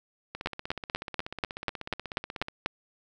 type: two click trains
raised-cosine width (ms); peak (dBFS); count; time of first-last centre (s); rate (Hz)
0.3; -11 / -20; 10 / 36; 0.46-2.66 / 0.35-2.484; 4.09 / 16.4
effects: none